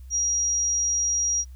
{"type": "tone", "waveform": "sine", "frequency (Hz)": 5720, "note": "F8", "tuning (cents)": 41, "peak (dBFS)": -21, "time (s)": [0.1, 1.45], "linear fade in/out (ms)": 50, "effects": ["added 64 Hz sine -39 dBFS peak until 1.55 s", "white hiss -64 dBFS RMS until 1.55 s"]}